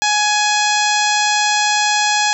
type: harmonic tone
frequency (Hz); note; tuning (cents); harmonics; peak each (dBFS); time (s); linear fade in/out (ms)
838; G#5; +15; 1 / 2 / 3 / 4 / 5 / 6 / 7 / 8 / 9; -17 / -20 / -22 / -23 / -24 / -25 / -25 / -26 / -27; 0.02-2.33; 0
effects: none